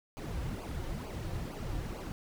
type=noise with flanger; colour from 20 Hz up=brown; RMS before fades=-38 dBFS; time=0.17-2.12 s; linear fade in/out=0 ms; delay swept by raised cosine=0.53 to 4.83 ms; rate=2.2 Hz; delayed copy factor=-0.75; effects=none